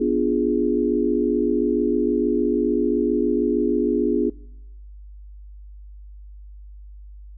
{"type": "chord", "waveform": "sine", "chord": "B diminished seventh", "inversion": "none", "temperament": "equal", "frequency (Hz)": [246.9, 293.7, 349.2, 415.3], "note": ["B3", "D4", "F4", "Ab4"], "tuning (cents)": [0, 0, 0, 0], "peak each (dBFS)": -23, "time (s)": [0, 4.3], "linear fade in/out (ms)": 10, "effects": ["noise-tail reverb RT60 0.9 s tail -24 dB re dry", "added 50 Hz sine -38 dBFS peak until 7.37 s"]}